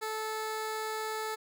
15% pulse tone, 436.1 Hz, A4, 15 cents flat, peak -27 dBFS, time 0.01-1.36 s, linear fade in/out 20 ms, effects none

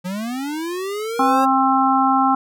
square linear sweep, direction up, 174.61 to 544 Hz, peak -24 dBFS, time 0.04-1.46 s, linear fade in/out 20 ms
harmonic tone, 265.7 Hz, C4, 27 cents sharp, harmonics 1 / 3 / 4 / 5, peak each -19 / -17 / -20 / -20 dBFS, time 1.19-2.35 s, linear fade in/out 5 ms
effects none

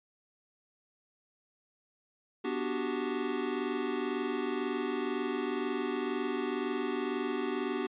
square chord, G major seventh, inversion first, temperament equal, 246.9 / 293.7 / 370 / 392 Hz, B3 / D4 / F#4 / G4, 0 / 0 / 0 / 0 cents, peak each -38 / -38 / -37 / -37 dBFS, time 2.44-7.87 s, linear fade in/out 10 ms, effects resampled to 8000 Hz

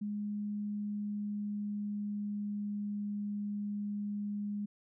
sine tone with pitch glide, 207.2 to 205.6 Hz, G#3 to G#3, -4 to -17 cents, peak -34 dBFS, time 0.01-4.66 s, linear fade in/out 10 ms, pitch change -13 cents, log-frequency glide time 0.56-3.12 s, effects none

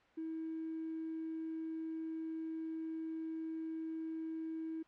triangle tone with hard clipping, 321.8 Hz, E4, 42 cents flat, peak -39 dBFS, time 0.17-4.83 s, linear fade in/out 10 ms, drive 3 dB, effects white hiss -66 dBFS RMS until 4.87 s + low-pass 2000 Hz 12 dB/octave

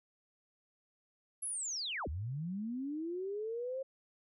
sine linear two-way sweep, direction down then up, 11240 to 67.1 to 540 Hz, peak -36 dBFS, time 1.42-3.83 s, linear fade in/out 10 ms, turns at 2.08 s, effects none

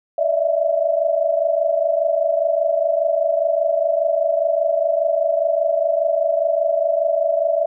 sine tone cluster, 583 / 645 / 670 Hz, D5 / E5 / E5, -13 / -38 / +28 cents, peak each -20 dBFS, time 0.18-7.66 s, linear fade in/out 5 ms, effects none

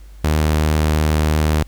sawtooth tone, 77 Hz, D#2, 17 cents flat, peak -10 dBFS, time 0.24-1.63 s, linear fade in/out 5 ms, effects added 50 Hz sine -36 dBFS peak until 1.67 s + pink hiss -53 dBFS RMS until 1.67 s

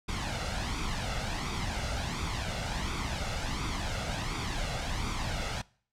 pink noise with flanger, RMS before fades -33 dBFS, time 0.08-5.62 s, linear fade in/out 10 ms, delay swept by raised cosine 0.85 to 1.47 ms, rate 1.4 Hz, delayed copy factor +0.6, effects noise-tail reverb RT60 0.5 s tail -23 dB re dry + low-pass 6000 Hz 12 dB/octave

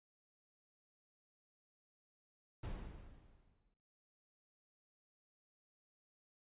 brown noise with exponential decay, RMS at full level -41 dBFS, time 2.63-3.74 s, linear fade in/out 5 ms, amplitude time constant 240 ms, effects noise-tail reverb RT60 1.0 s tail -21 dB re dry + resampled to 8000 Hz

